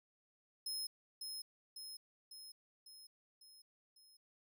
sawtooth tone with echo, 5150 Hz, E8, 41 cents flat, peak -37 dBFS, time 0.66-0.87 s, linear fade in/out 5 ms, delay 550 ms, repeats 6, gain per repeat -4 dB, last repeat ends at 4.17 s, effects none

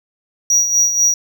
triangle tone with tremolo, 5770 Hz, F#8, 44 cents flat, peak -8 dBFS, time 0.5-1.14 s, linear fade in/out 2 ms, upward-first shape sine, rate 4.1 Hz, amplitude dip 60%, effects none

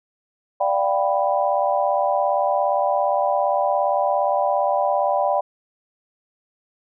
sine chord, G dominant seventh, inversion second, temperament equal with one note detuned, 587.3 / 706.6 / 784 / 987.8 Hz, D5 / F5 / G5 / B5, 0 / +20 / 0 / 0 cents, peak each -21 / -24 / -22 / -25 dBFS, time 0.6-5.41 s, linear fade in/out 10 ms, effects none

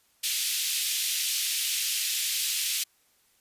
pink high-pass noise, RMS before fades -28 dBFS, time 0.23-2.84 s, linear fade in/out 10 ms, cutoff 2700 Hz, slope 24 dB/octave, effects white hiss -66 dBFS RMS until 3.4 s + resampled to 32000 Hz

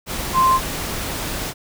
sine tone in noise, 1046.5 Hz, C6, in tune, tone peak -12 dBFS, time 0.33-0.6 s, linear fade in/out 50 ms, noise pink, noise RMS -26 dBFS, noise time 0.06-1.54 s, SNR +11 dB, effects none

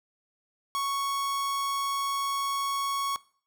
45% pulse tone, 1108.7 Hz, C#6, in tune, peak -27 dBFS, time 0.75-3.16 s, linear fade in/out 0 ms, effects noise-tail reverb RT60 0.5 s tail -21 dB re dry

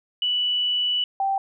sine tone pair in turn, 2960 / 781.1 Hz, F#7 / G5, 0 / -6 cents, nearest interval octave + major seventh, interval 2306 cents, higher first, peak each -20 dBFS, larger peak neither, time 0.22-1.04 / 1.2-1.38 s, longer first, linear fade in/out 2 ms, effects none

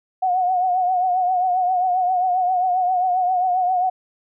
sine tone with vibrato, 732 Hz, F#5, 19 cents flat, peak -16 dBFS, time 0.22-3.9 s, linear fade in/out 10 ms, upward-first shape triangle, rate 7.5 Hz, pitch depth 66 cents each way, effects none

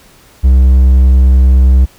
triangle tone with hard clipping, 65 Hz, C2, 11 cents flat, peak -4 dBFS, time 0.43-1.86 s, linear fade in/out 20 ms, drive 6 dB, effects pink hiss -43 dBFS RMS until 1.98 s

